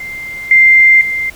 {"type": "tone with level steps", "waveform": "sine", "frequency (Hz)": 2093, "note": "C7", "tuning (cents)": 0, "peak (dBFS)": [-22, -3, -14], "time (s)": [0, 1.3], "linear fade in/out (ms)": 5, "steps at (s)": [0.51, 1.01], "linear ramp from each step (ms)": 2, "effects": ["pink hiss -37 dBFS RMS until 1.35 s"]}